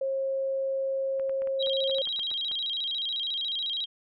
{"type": "tone", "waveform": "sine", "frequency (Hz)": 538, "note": "C5", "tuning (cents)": 48, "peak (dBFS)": -26, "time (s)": [0.01, 2.02], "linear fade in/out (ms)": 5}
{"type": "clicks", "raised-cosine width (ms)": 0.5, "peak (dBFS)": -31, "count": 11, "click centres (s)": [1.197, 1.295, 1.42, 1.473, 1.671, 1.896, 1.985, 2.073, 2.192, 2.314, 2.514]}
{"type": "tone with vibrato", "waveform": "sine", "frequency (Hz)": 3520, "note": "A7", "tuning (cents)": 0, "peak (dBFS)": -28, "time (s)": [1.59, 3.86], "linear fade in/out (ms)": 20, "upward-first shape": "square", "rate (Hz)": 14, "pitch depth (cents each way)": 160}
{"effects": []}